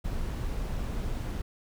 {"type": "noise", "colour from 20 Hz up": "brown", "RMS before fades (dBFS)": -32, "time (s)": [0.04, 1.42], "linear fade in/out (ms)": 10, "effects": []}